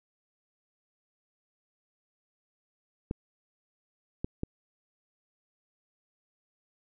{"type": "clicks", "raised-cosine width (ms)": 3, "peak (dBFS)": -18, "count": 3, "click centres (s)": [3.111, 4.245, 4.434], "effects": []}